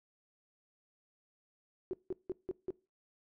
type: tone bursts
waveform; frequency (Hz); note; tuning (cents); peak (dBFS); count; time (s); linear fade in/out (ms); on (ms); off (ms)
sine; 370; F#4; 0; -33; 5; 1.91-2.705; 0; 23; 170
effects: noise-tail reverb RT60 0.3 s tail -22 dB re dry